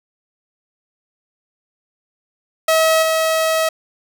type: tone with level steps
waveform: sawtooth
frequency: 642 Hz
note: E5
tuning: 46 cents flat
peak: -8 / -11 dBFS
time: 2.68-3.69 s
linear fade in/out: 5 ms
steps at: 3.02 s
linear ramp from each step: 10 ms
effects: none